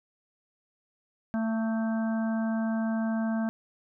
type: harmonic tone with a mistuned harmonic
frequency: 223.4 Hz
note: A3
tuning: 27 cents sharp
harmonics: 1 / 3 / 4 / 5 / 6 / 7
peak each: -26 / -36 / -43 / -46 / -48 / -42 dBFS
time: 1.34-3.49 s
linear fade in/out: 0 ms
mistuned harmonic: 6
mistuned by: -46 cents
effects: none